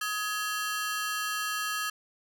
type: ring-modulated tone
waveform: sawtooth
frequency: 1470 Hz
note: F#6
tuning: 12 cents flat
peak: -23 dBFS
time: 0.01-1.9 s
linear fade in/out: 5 ms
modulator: 207 Hz
effects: none